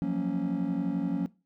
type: chord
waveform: triangle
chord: Gb major seventh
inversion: third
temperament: just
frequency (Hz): 173.43 / 185 / 231.2 / 277.5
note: F3 / Gb3 / Bb3 / Db4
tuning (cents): -12 / 0 / -14 / +2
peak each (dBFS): -31 / -29 / -31 / -28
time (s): 0.02-1.26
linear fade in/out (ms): 0
effects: noise-tail reverb RT60 0.3 s tail -21 dB re dry + tanh soft clip ceiling -19 dBFS